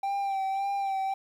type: tone with vibrato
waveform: triangle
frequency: 784 Hz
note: G5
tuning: in tune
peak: -25 dBFS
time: 0.03-1.14 s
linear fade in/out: 5 ms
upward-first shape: sine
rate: 1.8 Hz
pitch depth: 31 cents each way
effects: 10-bit